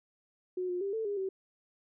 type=tone with pitch steps; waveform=sine; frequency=365.6 / 357.3 / 395.8 / 444.4 / 406.3 / 382.6 Hz; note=F#4 / F4 / G4 / A4 / G#4 / G4; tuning=-21 / +40 / +17 / +17 / -38 / -42 cents; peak=-31 dBFS; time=0.57-1.29 s; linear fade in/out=5 ms; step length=120 ms; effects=none